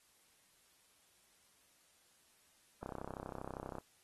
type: click train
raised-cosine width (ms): 1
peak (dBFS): -30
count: 32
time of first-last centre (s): 2.83-3.784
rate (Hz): 32.5
effects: white hiss -70 dBFS RMS until 4.03 s + AAC 32 kbps